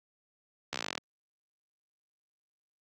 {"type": "slowing click train", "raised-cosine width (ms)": 0.2, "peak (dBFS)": -15, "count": 14, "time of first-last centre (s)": [0.73, 0.978], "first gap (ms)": 14, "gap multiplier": 1.05, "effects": ["high-pass 150 Hz 12 dB/octave", "Opus 48 kbps"]}